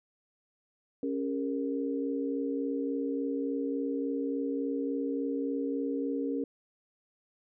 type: tone cluster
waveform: sine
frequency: 276.6 / 402.6 / 466.1 Hz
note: C#4 / G4 / A#4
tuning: -4 / +46 / 0 cents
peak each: -31 / -38 / -35 dBFS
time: 1.03-6.44 s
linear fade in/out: 2 ms
effects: none